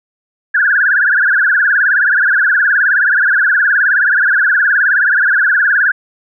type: tone with vibrato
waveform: sine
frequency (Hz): 1569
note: G6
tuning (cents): +1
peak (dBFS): -8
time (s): 0.54-5.92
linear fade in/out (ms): 10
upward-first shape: triangle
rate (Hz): 19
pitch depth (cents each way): 200
effects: none